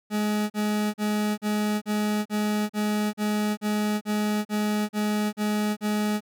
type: tone bursts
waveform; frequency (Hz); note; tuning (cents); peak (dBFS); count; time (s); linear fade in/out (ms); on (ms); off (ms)
40% pulse; 210.4; G#3; +23; -22; 14; 0.1-6.207; 50; 400; 39
effects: none

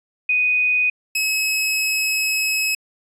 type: tone pair in turn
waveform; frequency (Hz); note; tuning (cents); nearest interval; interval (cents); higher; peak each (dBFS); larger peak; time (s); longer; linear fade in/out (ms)
sine / sawtooth; 2489 / 2568; D#7 / E7; 0 / -46; minor second; 54; second; -15 / -15; neither; 0.29-0.9 / 1.15-2.75; second; 5
effects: resampled to 32000 Hz

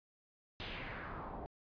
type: noise with low-pass filter sweep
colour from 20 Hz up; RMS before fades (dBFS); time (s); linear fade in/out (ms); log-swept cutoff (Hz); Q
pink; -45; 0.6-1.46; 0; 3600 to 700; 2.7
effects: resampled to 11025 Hz

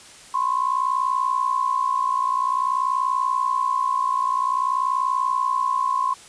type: tone pair together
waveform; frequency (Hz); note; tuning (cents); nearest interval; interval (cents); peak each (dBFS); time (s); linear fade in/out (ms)
sine; 1017 / 1077.5; C6 / C#6; -50 / -49; minor second; 101; -22; 0.34-6.14; 5
effects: white hiss -45 dBFS RMS until 6.28 s + resampled to 22050 Hz

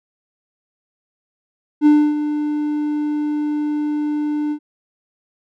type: tone with ADSR envelope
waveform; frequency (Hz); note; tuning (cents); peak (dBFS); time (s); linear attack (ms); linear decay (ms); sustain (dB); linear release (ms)
triangle; 298.2; D4; +27; -5; 1.81-4.59; 51; 280; -11; 75
effects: none

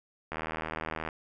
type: click train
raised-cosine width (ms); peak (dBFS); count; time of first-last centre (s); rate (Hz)
0.5; -19; 62; 0.32-1.088; 79.4
effects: none

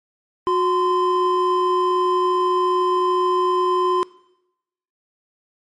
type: tone pair together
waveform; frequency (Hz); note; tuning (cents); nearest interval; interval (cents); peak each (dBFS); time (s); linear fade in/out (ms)
triangle; 364.4 / 1030.7; F#4 / C6; -26 / -26; octave + tritone; 1800; -17; 0.47-4.03; 0
effects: noise-tail reverb RT60 0.9 s tail -21 dB re dry + MP3 48 kbps

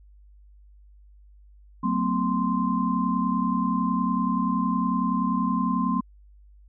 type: tone cluster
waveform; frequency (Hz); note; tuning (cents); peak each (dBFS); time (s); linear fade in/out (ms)
sine; 186.1 / 225 / 255.7 / 1043; F#3 / A3 / C4 / C6; +10 / +39 / -40 / -6; -27; 1.83-6.01; 10
effects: added 50 Hz sine -49 dBFS peak until 6.68 s

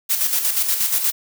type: noise with tremolo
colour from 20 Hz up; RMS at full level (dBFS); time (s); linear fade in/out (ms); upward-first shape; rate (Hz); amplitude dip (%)
blue; -18; 0.09-1.12; 20; square; 8.4; 50
effects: none

